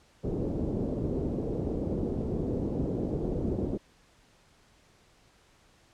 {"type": "low-pass noise", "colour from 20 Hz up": "white", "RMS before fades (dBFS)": -31, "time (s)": [0.23, 3.78], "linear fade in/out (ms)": 20, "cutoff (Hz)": 430, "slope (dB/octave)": 24, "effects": ["pink hiss -62 dBFS RMS until 5.93 s", "low-pass 8000 Hz 12 dB/octave"]}